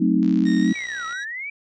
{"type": "chord", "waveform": "sine", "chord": "F# diminished seventh", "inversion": "none", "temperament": "equal", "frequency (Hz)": [185, 220, 261.6, 311.1], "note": ["F#3", "A3", "C4", "Eb4"], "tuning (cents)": [0, 0, 0, 0], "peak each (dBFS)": -21, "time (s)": [0, 0.73], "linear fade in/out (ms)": 10}
{"type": "click train", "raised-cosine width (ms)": 0.2, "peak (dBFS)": -25, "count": 57, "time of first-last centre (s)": [0.23, 1.126], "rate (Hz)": 62.5}
{"type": "tone with pitch glide", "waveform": "sawtooth", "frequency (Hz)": [1854, 1921.6], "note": ["A#6", "B6"], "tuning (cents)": [-10, -48], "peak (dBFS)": -28, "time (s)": [0.45, 1.25], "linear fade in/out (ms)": 20, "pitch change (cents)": 62, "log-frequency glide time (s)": [0.61, 0.7]}
{"type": "linear two-way sweep", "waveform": "sine", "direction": "down then up", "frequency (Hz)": [2349, 1266, 2349], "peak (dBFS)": -28, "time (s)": [0.75, 1.5], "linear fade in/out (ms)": 5, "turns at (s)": 1.06}
{"effects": ["resampled to 16000 Hz"]}